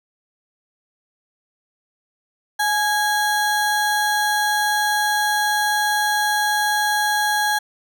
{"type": "ring-modulated tone", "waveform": "square", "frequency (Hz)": 1244.5, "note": "D#6", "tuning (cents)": 0, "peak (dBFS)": -15, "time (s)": [2.59, 7.59], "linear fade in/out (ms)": 10, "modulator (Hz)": 402, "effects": []}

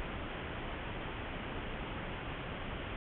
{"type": "low-pass noise", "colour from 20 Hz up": "pink", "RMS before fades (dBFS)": -41, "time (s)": [0, 2.96], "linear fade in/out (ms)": 0, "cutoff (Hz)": 3300, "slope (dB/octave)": 96, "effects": []}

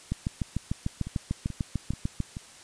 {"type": "two click trains", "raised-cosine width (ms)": 5, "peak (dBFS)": [-23, -15], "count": [4, 15], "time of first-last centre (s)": [[1.07, 2.369], [0.12, 2.203]], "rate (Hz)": [2.31, 6.72], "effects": ["white hiss -50 dBFS RMS until 2.63 s", "resampled to 22050 Hz"]}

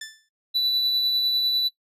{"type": "tone with exponential decay", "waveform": "15% pulse", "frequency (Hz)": 1760, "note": "A6", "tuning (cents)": 0, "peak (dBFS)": -25, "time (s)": [0.01, 0.29], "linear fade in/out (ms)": 5, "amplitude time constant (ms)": 59}
{"type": "tone with tremolo", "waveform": "triangle", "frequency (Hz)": 3967, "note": "B7", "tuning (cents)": 7, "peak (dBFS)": -18, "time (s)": [0.54, 1.69], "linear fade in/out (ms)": 20, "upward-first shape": "triangle", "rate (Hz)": 10, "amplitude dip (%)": 30}
{"effects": ["noise-tail reverb RT60 0.1 s tail -17 dB re dry", "resampled to 32000 Hz"]}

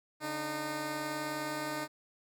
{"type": "tone pair together", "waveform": "10% pulse", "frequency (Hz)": [142.89, 305.4], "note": ["D3", "D#4"], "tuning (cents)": [-47, -32], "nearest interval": "octave + minor second", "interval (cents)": 1315, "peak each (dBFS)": [-35, -27], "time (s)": [0.2, 1.88], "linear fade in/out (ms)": 50, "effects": []}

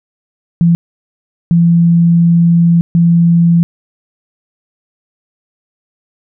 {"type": "tone bursts at uneven times", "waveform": "sine", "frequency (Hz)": 169.6, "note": "E3", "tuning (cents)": 50, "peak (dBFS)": -5, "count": 3, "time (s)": [[0.61, 0.75], [1.51, 2.81], [2.95, 3.63]], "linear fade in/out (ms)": 0, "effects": []}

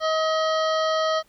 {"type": "harmonic tone with a mistuned harmonic", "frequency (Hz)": 634, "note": "D#5", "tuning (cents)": 32, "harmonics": [1, 2, 3, 5, 6, 7, 8, 9], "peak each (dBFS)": [-22, -25, -33, -33, -39, -36, -42, -42], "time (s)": [0, 1.23], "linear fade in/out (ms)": 50, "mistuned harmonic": 6, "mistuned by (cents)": 94, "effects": ["pink hiss -61 dBFS RMS until 1.28 s"]}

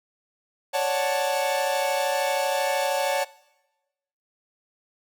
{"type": "chord", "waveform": "45% pulse", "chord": "D major seventh", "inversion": "third", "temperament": "equal", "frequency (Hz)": [554.4, 587.3, 740, 880], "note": ["C#5", "D5", "F#5", "A5"], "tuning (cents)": [0, 0, 0, 0], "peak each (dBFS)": [-26, -30, -29, -28], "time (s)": [0.73, 3.25], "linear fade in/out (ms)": 20, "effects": ["noise-tail reverb RT60 1.0 s tail -21 dB re dry"]}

